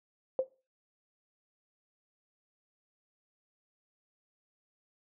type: tone with exponential decay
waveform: sine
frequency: 523.3 Hz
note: C5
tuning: in tune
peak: -21 dBFS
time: 0.39-0.47 s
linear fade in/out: 1 ms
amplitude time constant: 17 ms
effects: noise-tail reverb RT60 0.3 s tail -18 dB re dry